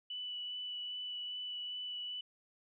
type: tone with vibrato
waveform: sine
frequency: 2968 Hz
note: F#7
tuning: 5 cents sharp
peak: -39 dBFS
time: 0.1-2.21 s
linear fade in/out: 5 ms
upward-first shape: sine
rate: 2.5 Hz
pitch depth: 10 cents each way
effects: none